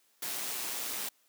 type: noise with amplitude modulation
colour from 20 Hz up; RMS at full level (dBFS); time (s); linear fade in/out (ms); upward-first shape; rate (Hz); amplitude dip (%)
white; -35; 0.22-1.09; 5; sine; 122; 30
effects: white hiss -69 dBFS RMS until 1.28 s + high-pass 200 Hz 12 dB/octave